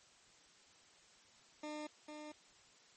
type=tone with echo; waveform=20% pulse; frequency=301.7 Hz; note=D4; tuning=47 cents sharp; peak=-38 dBFS; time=1.63-1.87 s; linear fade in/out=5 ms; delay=450 ms; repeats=1; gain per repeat=-5 dB; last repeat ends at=2.32 s; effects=white hiss -65 dBFS RMS until 2.96 s + MP3 32 kbps